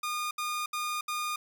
sawtooth tone bursts, 1219 Hz, D#6, 36 cents flat, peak -27 dBFS, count 4, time 0.03-1.36 s, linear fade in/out 5 ms, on 280 ms, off 70 ms, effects none

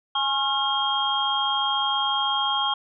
sine tone cluster, 830 / 1079 / 1383 / 3227 Hz, G#5 / C#6 / F6 / G7, -1 / -47 / -17 / +50 cents, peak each -27 / -27 / -32 / -24 dBFS, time 0.15-2.74 s, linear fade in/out 5 ms, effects none

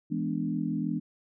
sine chord, E dominant seventh, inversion none, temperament equal, 164.81 / 207.7 / 246.9 / 293.7 Hz, E3 / G#3 / B3 / D4, 0 / 0 / 0 / 0 cents, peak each -33 dBFS, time 0.1-1 s, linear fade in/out 20 ms, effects none

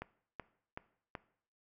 click train, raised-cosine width 0.5 ms, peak -26 dBFS, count 4, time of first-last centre 0.02-1.152 s, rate 2.65 Hz, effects noise-tail reverb RT60 0.6 s tail -18 dB re dry

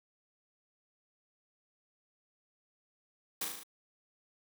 white noise with echo, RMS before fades -35 dBFS, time 3.41-3.45 s, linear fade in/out 5 ms, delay 37 ms, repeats 5, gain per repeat -3 dB, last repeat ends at 3.635 s, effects high-pass 200 Hz 12 dB/octave

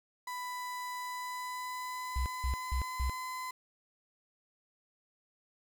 35% pulse tone with pitch glide, 994 to 1019 Hz, B5 to C6, +11 to -46 cents, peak -36 dBFS, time 0.27-3.51 s, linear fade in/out 5 ms, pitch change +43 cents, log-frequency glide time 0.99-3.11 s
sine tone bursts, 64 Hz, C2, 38 cents flat, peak -29 dBFS, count 4, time 2.16-3.096 s, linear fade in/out 0 ms, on 99 ms, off 180 ms
effects 9-bit

